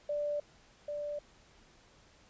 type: tone with echo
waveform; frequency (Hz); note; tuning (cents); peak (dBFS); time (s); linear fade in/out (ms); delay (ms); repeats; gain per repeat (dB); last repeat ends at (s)
sine; 587.3; D5; 0; -31; 0.09-0.4; 5; 790; 1; -4; 1.19
effects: pink hiss -62 dBFS RMS until 2.29 s + resampled to 16000 Hz